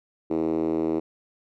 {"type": "tone with band-pass filter", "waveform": "5% pulse", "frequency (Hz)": 80.7, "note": "E2", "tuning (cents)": -36, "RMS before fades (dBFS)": -25, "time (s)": [0.3, 1], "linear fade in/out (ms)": 10, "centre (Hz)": 340, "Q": 3.7, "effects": []}